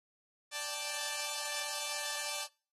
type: chord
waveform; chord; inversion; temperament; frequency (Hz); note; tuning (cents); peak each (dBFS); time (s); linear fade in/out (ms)
5% pulse; D suspended fourth; none; equal; 587.3 / 784 / 880; D5 / G5 / A5; 0 / 0 / 0; -28 / -33 / -28; 0.51-2.48; 50
effects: noise-tail reverb RT60 0.4 s tail -25 dB re dry + AAC 32 kbps